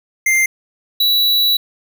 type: tone pair in turn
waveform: square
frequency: 2097 / 3930 Hz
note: C7 / B7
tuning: +3 / -9 cents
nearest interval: major seventh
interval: 1088 cents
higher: second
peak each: -12 dBFS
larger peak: neither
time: 0.26-0.46 / 1-1.57 s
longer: second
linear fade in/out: 5 ms
effects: none